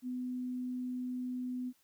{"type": "tone", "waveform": "sine", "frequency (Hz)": 251, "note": "B3", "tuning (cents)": 28, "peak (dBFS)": -35, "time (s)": [0.02, 1.73], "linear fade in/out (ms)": 50, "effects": ["white hiss -71 dBFS RMS until 1.83 s"]}